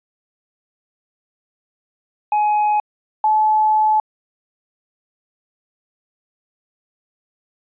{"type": "tone pair in turn", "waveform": ["triangle", "sine"], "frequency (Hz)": [841, 861.2], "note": ["G#5", "A5"], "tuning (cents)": [22, -37], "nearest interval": "unison", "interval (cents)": 41, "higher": "second", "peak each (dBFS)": -12, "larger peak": "neither", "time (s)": [[2.32, 2.8], [3.24, 4]], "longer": "second", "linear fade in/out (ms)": 2, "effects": ["resampled to 8000 Hz"]}